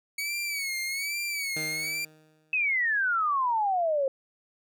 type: tone with vibrato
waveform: sawtooth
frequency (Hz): 2239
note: C#7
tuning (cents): +17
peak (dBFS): -26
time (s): 0.18-2.05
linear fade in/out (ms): 5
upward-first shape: sine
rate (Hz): 1.2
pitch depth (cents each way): 100
type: tone with exponential decay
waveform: 15% pulse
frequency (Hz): 155.56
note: D#3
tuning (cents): 0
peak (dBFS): -28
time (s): 1.56-2.71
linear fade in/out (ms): 5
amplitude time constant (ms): 250
type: exponential sweep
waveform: sine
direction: down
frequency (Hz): 2606 to 526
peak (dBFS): -23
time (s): 2.53-4.08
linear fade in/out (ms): 2
effects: none